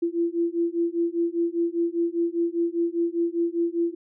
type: beating tone pair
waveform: sine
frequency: 336.9 / 341.9 Hz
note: E4 / F4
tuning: +38 / -37 cents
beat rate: 5 Hz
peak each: -25 dBFS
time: 0.02-3.95 s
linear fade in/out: 10 ms
effects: none